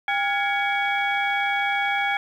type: tone cluster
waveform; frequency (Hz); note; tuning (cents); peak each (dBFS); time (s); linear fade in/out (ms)
sine; 802 / 1414 / 1671 / 2252 / 3313; G5 / F6 / G#6 / C#7 / G#7; +39 / +21 / +10 / +27 / -5; -24 / -31 / -27 / -25 / -33; 0.08-2.17; 2
effects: tanh soft clip ceiling -11 dBFS + 9-bit